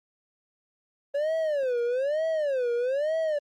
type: tone with vibrato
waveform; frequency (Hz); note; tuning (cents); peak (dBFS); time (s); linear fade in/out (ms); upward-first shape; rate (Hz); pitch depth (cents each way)
triangle; 554; C#5; -1; -22; 1.14-3.39; 10; sine; 1.1; 270
effects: Opus 24 kbps